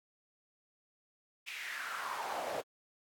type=noise with high-pass filter sweep; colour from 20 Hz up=brown; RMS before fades=-40 dBFS; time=1.46-2.62 s; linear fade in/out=20 ms; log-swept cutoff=2600 to 530 Hz; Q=4.4; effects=AAC 64 kbps